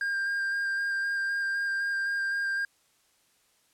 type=tone with vibrato; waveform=triangle; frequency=1600 Hz; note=G6; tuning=35 cents sharp; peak=-25 dBFS; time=0.01-2.65 s; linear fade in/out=2 ms; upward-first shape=square; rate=3.9 Hz; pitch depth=12 cents each way; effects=white hiss -67 dBFS RMS until 3.73 s + low-pass 11000 Hz 12 dB/octave